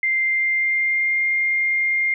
sine tone with pitch glide, 2093 to 2115 Hz, C7 to C7, 0 to +18 cents, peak -17 dBFS, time 0.03-2.14 s, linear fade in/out 2 ms, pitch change +18 cents, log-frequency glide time 0.22-1.24 s, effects none

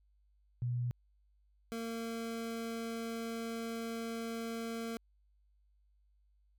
sine / 25% pulse tone pair in turn, 122.1 / 228.8 Hz, B2 / A#3, -19 / -32 cents, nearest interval major seventh, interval 1087 cents, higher second, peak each -32 / -34 dBFS, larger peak first, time 0.62-0.91 / 1.72-4.97 s, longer second, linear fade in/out 0 ms, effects added 50 Hz sine -67 dBFS peak until 6.58 s

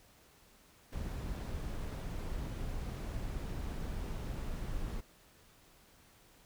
brown noise, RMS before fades -39 dBFS, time 0.92-5.01 s, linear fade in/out 10 ms, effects pink hiss -63 dBFS RMS until 6.45 s

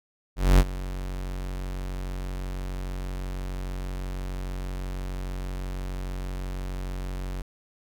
45% pulse tone with ADSR envelope, 46.25 Hz, F#1, in tune, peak -12 dBFS, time 0.36-7.42 s, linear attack 230 ms, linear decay 46 ms, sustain -18 dB, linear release 4 ms, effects none

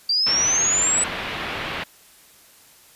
sine linear sweep, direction up, 4645 to 8000 Hz, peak -17 dBFS, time 0.09-1.04 s, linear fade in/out 5 ms
white low-pass noise, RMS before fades -29 dBFS, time 0.26-1.84 s, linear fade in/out 10 ms, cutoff 3100 Hz, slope 24 dB/octave
effects white hiss -51 dBFS RMS until 2.95 s + resampled to 32000 Hz

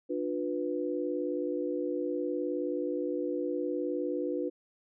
sine chord, B diminished, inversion first, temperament just, 296.3 / 355.6 / 493.9 Hz, D4 / F4 / B4, +15 / +31 / 0 cents, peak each -34 dBFS, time 0.09-4.5 s, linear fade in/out 20 ms, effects none

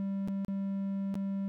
triangle tone with dropouts, 196 Hz, G3, in tune, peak -29 dBFS, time 0-1.48 s, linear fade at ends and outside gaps 0 ms, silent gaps 0.276-0.284 / 0.448-0.482 / 1.142-1.154 s, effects none

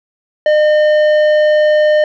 sine tone with tanh clipping, 607 Hz, D#5, 43 cents flat, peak -9 dBFS, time 0.46-2.04 s, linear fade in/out 2 ms, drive 10 dB, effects none

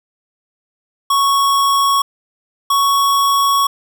square tone pair in turn, 1108.7 / 1113.3 Hz, C#6 / C#6, 0 / +7 cents, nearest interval unison, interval 7 cents, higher second, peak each -12 dBFS, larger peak neither, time 1.1-2.02 / 2.7-3.67 s, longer second, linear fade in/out 5 ms, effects none

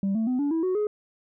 sine tone with pitch steps, 196 / 222.6 / 252.7 / 287 / 325.8 / 370 / 420.1 Hz, G3 / A3 / B3 / D4 / E4 / F#4 / G#4, 0 / +20 / +40 / -40 / -20 / 0 / +20 cents, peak -20 dBFS, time 0.03-0.87 s, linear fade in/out 2 ms, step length 120 ms, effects tanh soft clip ceiling -21 dBFS

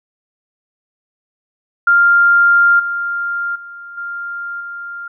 sine tone with level steps, 1396.9 Hz, F6, in tune, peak -7 / -17 / -30 / -22 / -25 dBFS, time 1.87-5.08 s, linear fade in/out 5 ms, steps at 2.79 / 3.55 / 3.97 / 4.6 s, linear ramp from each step 10 ms, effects none

